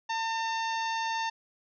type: harmonic tone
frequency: 903 Hz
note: A5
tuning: 45 cents sharp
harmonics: 1 / 2 / 3 / 4 / 5 / 6 / 7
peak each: -30 / -36 / -40 / -42 / -44 / -46 / -47 dBFS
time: 0.09-1.3 s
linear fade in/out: 10 ms
effects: none